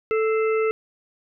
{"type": "harmonic tone with a mistuned harmonic", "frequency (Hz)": 440, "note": "A4", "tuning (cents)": 0, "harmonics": [1, 3, 5, 6], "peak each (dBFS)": [-19, -29, -33, -35], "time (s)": [0.11, 0.71], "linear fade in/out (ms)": 0, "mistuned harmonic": 5, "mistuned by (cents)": -100, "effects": []}